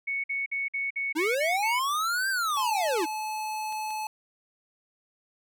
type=tone bursts; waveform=sine; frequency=2217 Hz; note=C#7; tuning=in tune; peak=-27 dBFS; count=8; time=0.07-1.794 s; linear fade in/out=10 ms; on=170 ms; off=52 ms
type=linear two-way sweep; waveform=square; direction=up then down; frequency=290.2 to 1600 to 290.2 Hz; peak=-26 dBFS; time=1.15-3.06 s; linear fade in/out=20 ms; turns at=2.29 s
type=clicks; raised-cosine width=0.2 ms; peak=-32 dBFS; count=6; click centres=2.502 / 2.564 / 2.597 / 2.883 / 3.725 / 3.906 s
type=tone; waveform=square; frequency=862 Hz; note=A5; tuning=36 cents flat; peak=-31 dBFS; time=2.57-4.07 s; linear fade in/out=2 ms
effects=none